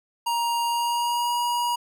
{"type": "tone with pitch glide", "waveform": "square", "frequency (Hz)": [940, 959.2], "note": ["A#5", "A#5"], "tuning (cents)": [14, 49], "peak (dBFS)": -23, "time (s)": [0.26, 1.76], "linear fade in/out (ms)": 10, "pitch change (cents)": 35, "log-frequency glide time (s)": [0.65, 1.33], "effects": []}